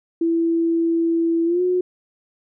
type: tone with pitch glide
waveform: sine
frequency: 332.5 to 362.6 Hz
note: E4 to F#4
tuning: +15 to -35 cents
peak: -16 dBFS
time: 0.21-1.81 s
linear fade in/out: 5 ms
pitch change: +150 cents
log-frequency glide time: 1.45-1.62 s
effects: none